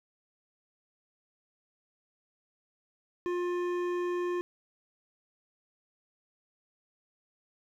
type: tone with hard clipping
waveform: sine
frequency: 353.9 Hz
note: F4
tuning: 23 cents sharp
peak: -31 dBFS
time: 3.26-4.41 s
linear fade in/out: 0 ms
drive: 12 dB
effects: none